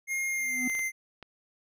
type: tone with pitch glide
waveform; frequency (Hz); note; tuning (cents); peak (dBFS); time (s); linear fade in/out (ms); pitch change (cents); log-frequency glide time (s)
square; 2134 to 2082; C7 to C7; +34 to -9; -29; 0.07-0.92; 50; -43; 0.28-0.64
type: tone with exponential growth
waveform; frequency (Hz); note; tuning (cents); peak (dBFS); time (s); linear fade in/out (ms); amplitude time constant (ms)
triangle; 250.4; B3; +24; -25; 0.36-0.68; 5; 68
type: clicks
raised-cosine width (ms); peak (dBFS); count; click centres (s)
0.3; -28; 4; 0.698 / 0.751 / 0.793 / 1.227
effects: none